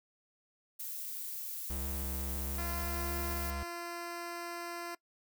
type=noise; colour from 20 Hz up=violet; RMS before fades=-41 dBFS; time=0.79-3.51 s; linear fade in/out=10 ms
type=tone with pitch glide; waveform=square; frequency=67.9 to 69.05 Hz; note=C#2 to C#2; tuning=-35 to -6 cents; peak=-38 dBFS; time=1.7-3.63 s; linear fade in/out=0 ms; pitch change=+29 cents; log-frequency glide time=2.21-2.7 s
type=tone; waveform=10% pulse; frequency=344 Hz; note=F4; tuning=26 cents flat; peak=-31 dBFS; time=2.58-4.95 s; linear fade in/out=5 ms
effects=noise-tail reverb RT60 0.1 s tail -22 dB re dry